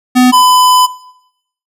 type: tone pair in turn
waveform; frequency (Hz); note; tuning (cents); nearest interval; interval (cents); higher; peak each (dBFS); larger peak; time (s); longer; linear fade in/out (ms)
square; 251.2 / 1004.8; B3 / B5; +30 / +30; 2 octaves; 2400; second; -5; neither; 0.15-0.32 / 0.32-0.87; second; 20
effects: noise-tail reverb RT60 0.8 s tail -19 dB re dry + resampled to 32000 Hz